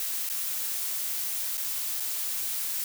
blue noise with dropouts, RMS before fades -31 dBFS, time 0-2.84 s, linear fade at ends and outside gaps 1 ms, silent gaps 0.29-0.298 / 1.572-1.578 / 2-2.004 s, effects none

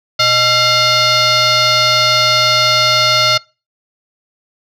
sine tone with frequency modulation, 2847 Hz, F7, 33 cents sharp, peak -7 dBFS, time 0.19-3.38 s, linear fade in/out 10 ms, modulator 742 Hz, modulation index 3, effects noise-tail reverb RT60 0.3 s tail -25 dB re dry + tanh soft clip ceiling -6 dBFS

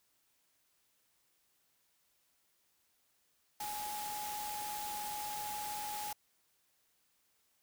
sine tone in noise, 837 Hz, G#5, 13 cents sharp, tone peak -40 dBFS, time 3.6-6.13 s, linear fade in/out 5 ms, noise white, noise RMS -44 dBFS, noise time 3.6-6.13 s, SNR +1 dB, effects white hiss -75 dBFS RMS until 7.62 s

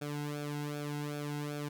sawtooth tone with flanger, 146.83 Hz, D3, in tune, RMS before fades -38 dBFS, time 0.01-1.69 s, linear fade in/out 10 ms, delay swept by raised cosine 1 to 1.72 ms, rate 2.6 Hz, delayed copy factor -0.8, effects none

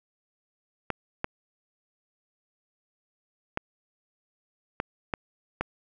clicks, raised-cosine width 0.5 ms, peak -12 dBFS, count 6, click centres 0.903 / 1.244 / 3.574 / 4.801 / 5.138 / 5.61 s, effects none

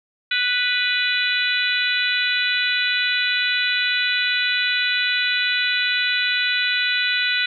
harmonic tone, 493.9 Hz, B4, in tune, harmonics 3 / 4 / 5 / 6 / 7 / 8, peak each -23 / -26 / -24 / -28 / -28 / -25 dBFS, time 0.31-7.46 s, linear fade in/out 5 ms, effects none

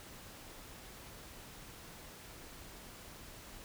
silence, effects pink hiss -52 dBFS RMS until 3.64 s

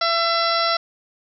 harmonic tone, 672 Hz, E5, 33 cents sharp, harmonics 1 / 2 / 3 / 4 / 5 / 6 / 7 / 8, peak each -23 / -21 / -28 / -34 / -31 / -27 / -29 / -27 dBFS, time 0.01-0.77 s, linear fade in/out 5 ms, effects none

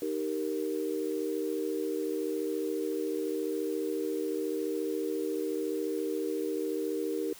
sine chord, Eb major, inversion none, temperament equal, 311.1 / 392 / 466.2 Hz, Eb4 / G4 / Bb4, 0 / 0 / 0 cents, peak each -34 dBFS, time 0.02-7.33 s, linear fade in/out 2 ms, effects white hiss -51 dBFS RMS until 7.39 s

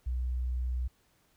sine tone, 62.2 Hz, B1, 13 cents sharp, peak -29 dBFS, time 0.06-0.88 s, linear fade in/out 10 ms, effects pink hiss -69 dBFS RMS until 1.36 s

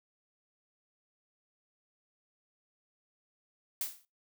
blue noise with exponential decay, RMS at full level -31 dBFS, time 3.81-4.05 s, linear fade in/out 1 ms, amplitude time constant 51 ms, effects noise-tail reverb RT60 0.2 s tail -18 dB re dry

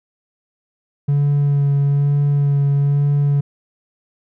triangle tone with vibrato, 142.3 Hz, C#3, 46 cents sharp, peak -10 dBFS, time 1.08-3.41 s, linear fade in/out 10 ms, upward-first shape sine, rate 1.1 Hz, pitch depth 16 cents each way, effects tanh soft clip ceiling -7 dBFS

